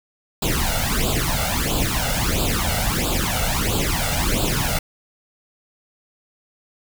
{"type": "noise with flanger", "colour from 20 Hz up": "pink", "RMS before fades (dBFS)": -21, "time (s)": [0.42, 4.79], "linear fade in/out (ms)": 5, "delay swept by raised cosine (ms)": [0.25, 1.45], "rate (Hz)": 1.5, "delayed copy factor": 0.85, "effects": []}